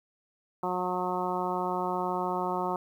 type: harmonic tone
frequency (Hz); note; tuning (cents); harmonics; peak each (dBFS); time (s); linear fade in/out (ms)
181.4; F#3; -34; 1 / 2 / 3 / 4 / 5 / 6 / 7; -37 / -34 / -38 / -34 / -33 / -36 / -39; 0.63-2.76; 2
effects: 10-bit